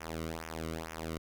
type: tone with flanger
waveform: sawtooth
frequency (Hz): 80.9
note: E2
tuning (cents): -32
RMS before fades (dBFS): -40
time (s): 0-1.18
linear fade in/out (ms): 10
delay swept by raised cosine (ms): 0.23 to 1.21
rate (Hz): 2.2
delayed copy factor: -0.9
effects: none